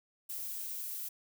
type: noise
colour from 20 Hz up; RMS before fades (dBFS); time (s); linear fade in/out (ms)
violet; -40; 0.29-1.09; 10
effects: none